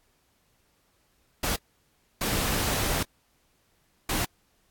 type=noise bursts at uneven times; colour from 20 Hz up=pink; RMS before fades=-27 dBFS; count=3; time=1.43-1.56 / 2.21-3.03 / 4.09-4.25 s; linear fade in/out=5 ms; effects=pink hiss -68 dBFS RMS until 4.7 s + AAC 64 kbps